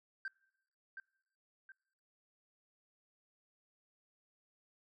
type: tone with echo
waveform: sine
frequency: 1565 Hz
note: G6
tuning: 3 cents flat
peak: -36 dBFS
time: 0.25-0.28 s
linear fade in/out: 2 ms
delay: 720 ms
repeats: 2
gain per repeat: -8 dB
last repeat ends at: 1.72 s
effects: noise-tail reverb RT60 0.9 s tail -26 dB re dry + tanh soft clip ceiling -37 dBFS